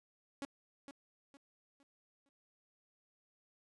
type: tone with echo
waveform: sawtooth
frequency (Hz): 278.8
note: C#4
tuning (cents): +10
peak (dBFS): -36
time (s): 0.42-0.45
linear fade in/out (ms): 0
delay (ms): 460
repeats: 4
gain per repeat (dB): -9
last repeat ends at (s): 2.29
effects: resampled to 24000 Hz